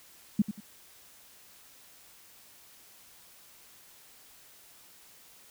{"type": "tone with echo", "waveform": "sine", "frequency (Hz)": 207.7, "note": "G#3", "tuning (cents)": 0, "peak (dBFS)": -19, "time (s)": [0.39, 0.42], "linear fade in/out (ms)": 5, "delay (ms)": 92, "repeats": 2, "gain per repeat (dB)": -11, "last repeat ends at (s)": 0.604, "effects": ["white hiss -56 dBFS RMS until 5.5 s"]}